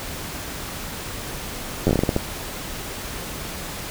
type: slowing click train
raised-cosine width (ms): 2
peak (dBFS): -5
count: 10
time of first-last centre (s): 1.87-2.164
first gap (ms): 10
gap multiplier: 1.28
effects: pink hiss -32 dBFS RMS until 3.9 s